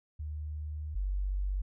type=tone pair in turn; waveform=sine; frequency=75.8 / 47.87 Hz; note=D#2 / G1; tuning=-45 / -40 cents; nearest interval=minor sixth; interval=795 cents; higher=first; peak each=-35 / -29 dBFS; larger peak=second; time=0.19-0.95 / 0.95-1.62 s; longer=first; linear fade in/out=10 ms; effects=none